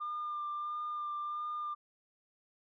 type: tone with vibrato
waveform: sine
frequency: 1199 Hz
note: D6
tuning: 36 cents sharp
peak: -34 dBFS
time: 0-1.75 s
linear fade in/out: 20 ms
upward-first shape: sine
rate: 1.5 Hz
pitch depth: 17 cents each way
effects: tanh soft clip ceiling -32 dBFS